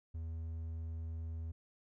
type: tone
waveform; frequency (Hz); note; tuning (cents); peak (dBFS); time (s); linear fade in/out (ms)
triangle; 81.4; E2; -21; -37; 0.14-1.52; 10
effects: none